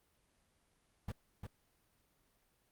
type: noise with echo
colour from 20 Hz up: brown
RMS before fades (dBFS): -40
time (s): 1.08-1.12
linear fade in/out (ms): 5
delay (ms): 350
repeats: 1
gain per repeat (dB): -5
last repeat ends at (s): 1.47
effects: pink hiss -75 dBFS RMS until 2.71 s + Opus 32 kbps